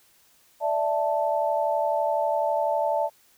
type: chord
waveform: sine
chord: D suspended second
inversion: none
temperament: equal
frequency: 587.3 / 659.3 / 880 Hz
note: D5 / E5 / A5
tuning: 0 / 0 / 0 cents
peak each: -26 dBFS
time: 0.6-3.1 s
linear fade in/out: 50 ms
effects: white hiss -60 dBFS RMS until 3.37 s